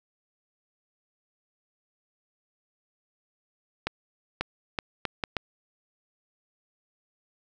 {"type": "accelerating click train", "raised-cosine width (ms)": 0.3, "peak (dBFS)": -11, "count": 6, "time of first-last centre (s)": [3.87, 5.367], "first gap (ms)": 540, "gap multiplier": 0.7, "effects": []}